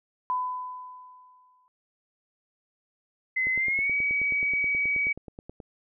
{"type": "tone with exponential decay", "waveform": "sine", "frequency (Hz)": 1004, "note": "B5", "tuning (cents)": 28, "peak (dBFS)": -23, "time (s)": [0.3, 1.68], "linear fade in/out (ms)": 0, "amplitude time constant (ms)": 300}
{"type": "tone with pitch glide", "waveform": "sine", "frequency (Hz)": [2045, 2269], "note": ["C7", "C#7"], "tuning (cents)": [-40, 40], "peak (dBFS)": -23, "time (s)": [3.36, 5.13], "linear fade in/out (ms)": 10, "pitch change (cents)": 180, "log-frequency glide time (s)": [3.54, 3.92]}
{"type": "click train", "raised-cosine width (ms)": 2, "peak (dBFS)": -27, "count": 21, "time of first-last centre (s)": [3.47, 5.602], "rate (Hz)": 9.38}
{"effects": []}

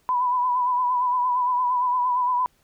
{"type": "tone with vibrato", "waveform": "sine", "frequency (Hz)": 993, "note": "B5", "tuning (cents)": 9, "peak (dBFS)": -19, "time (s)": [0.09, 2.46], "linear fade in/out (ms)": 0, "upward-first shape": "triangle", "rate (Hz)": 8.7, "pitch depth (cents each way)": 51, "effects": ["pink hiss -64 dBFS RMS until 2.63 s"]}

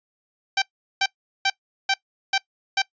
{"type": "tone bursts", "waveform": "10% pulse", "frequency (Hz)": 779, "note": "G5", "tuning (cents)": -11, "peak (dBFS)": -10, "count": 6, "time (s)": [0.57, 2.82], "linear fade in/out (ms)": 5, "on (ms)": 50, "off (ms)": 390, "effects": ["noise-tail reverb RT60 0.1 s tail -21 dB re dry", "resampled to 16000 Hz"]}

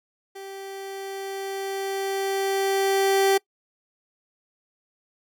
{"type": "tone with level ramp", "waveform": "30% pulse", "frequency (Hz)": 390, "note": "G4", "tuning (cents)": -9, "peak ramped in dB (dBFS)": [-34, -14], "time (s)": [0.35, 3.38], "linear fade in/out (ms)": 10, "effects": ["noise-tail reverb RT60 0.1 s tail -24 dB re dry"]}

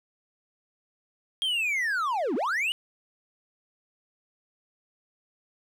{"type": "linear two-way sweep", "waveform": "triangle", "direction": "down then up", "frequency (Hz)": [3259, 220, 3006], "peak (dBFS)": -23, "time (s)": [1.42, 2.72], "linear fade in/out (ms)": 0, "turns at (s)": 2.35, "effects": []}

